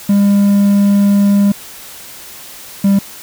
triangle tone pair in turn, 201.3 / 197.96 Hz, G3 / G3, +46 / +17 cents, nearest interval unison, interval 29 cents, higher first, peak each -5 / -5 dBFS, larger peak neither, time 0.09-1.52 / 2.84-2.99 s, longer first, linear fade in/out 5 ms, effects white hiss -33 dBFS RMS until 3.22 s

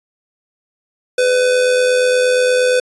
square tone with amplitude modulation, 502 Hz, B4, 28 cents sharp, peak -10 dBFS, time 1.18-2.8 s, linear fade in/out 5 ms, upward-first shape sine, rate 88.5 Hz, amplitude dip 40%, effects resampled to 24000 Hz

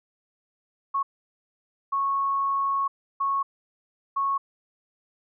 sine tone bursts at uneven times, 1102 Hz, C#6, 11 cents flat, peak -22 dBFS, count 4, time 0.94-1.03 / 1.92-2.88 / 3.2-3.43 / 4.16-4.38 s, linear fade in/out 10 ms, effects none

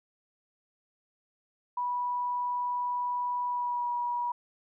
sine tone with pitch glide, 980 to 965.9 Hz, B5 to B5, -14 to -39 cents, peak -28 dBFS, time 1.77-4.32 s, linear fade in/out 5 ms, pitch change -25 cents, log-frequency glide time 3.47-3.88 s, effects none

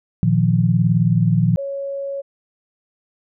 sine chord, Bb suspended fourth, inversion none, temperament equal, 116.54 / 155.56 / 174.61 Hz, Bb2 / Eb3 / F3, 0 / 0 / 0 cents, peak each -17 / -18 / -17 dBFS, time 0.23-1.56 s, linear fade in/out 0 ms
sine tone, 554.4 Hz, C#5, in tune, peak -23 dBFS, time 1.57-2.22 s, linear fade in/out 20 ms
effects none

